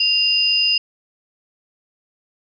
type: tone pair together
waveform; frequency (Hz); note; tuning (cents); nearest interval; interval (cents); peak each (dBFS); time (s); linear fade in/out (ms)
sine; 2794 / 4974; F7 / D#8; 0 / -1; minor seventh; 999; -17; 0-0.78; 5
effects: none